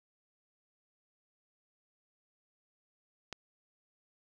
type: click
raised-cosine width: 0.2 ms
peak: -22 dBFS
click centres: 3.327 s
effects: none